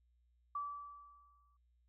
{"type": "tone with exponential decay", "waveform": "sine", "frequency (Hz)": 1156, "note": "D6", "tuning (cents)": -28, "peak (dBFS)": -36, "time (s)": [0.55, 1.57], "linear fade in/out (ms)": 5, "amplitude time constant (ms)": 220, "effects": ["added 60 Hz sine -70 dBFS peak until 1.88 s"]}